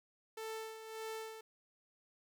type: tone with tremolo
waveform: sawtooth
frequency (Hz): 442.3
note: A4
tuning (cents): +9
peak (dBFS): -37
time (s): 0.37-1.41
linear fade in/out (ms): 5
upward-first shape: sine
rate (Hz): 1.7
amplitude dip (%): 60
effects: none